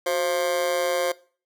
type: tone with amplitude modulation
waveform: 40% pulse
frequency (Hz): 529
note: C5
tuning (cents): +19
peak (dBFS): -17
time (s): 0.06-1.12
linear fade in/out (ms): 5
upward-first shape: sine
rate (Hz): 162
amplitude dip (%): 90
effects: noise-tail reverb RT60 0.4 s tail -20 dB re dry